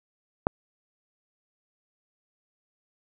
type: click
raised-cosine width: 1 ms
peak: -7 dBFS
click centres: 0.469 s
effects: none